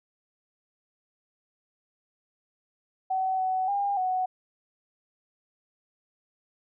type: tone with pitch steps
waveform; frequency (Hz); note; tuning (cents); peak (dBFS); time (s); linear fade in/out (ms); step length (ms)
sine; 756 / 750 / 804 / 742; F#5 / F#5 / G5 / F#5; +37 / +23 / +44 / +5; -24; 3.1-4.26; 10; 290
effects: none